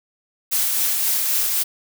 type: noise with tremolo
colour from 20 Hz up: blue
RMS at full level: -19 dBFS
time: 0.51-1.64 s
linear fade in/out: 20 ms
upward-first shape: triangle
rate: 3.8 Hz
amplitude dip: 30%
effects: none